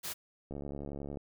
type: noise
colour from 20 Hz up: white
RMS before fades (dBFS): -39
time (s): 0.03-0.14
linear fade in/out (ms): 20
type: click train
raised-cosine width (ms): 2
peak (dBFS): -28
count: 48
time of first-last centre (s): 0.51-1.172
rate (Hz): 71
effects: none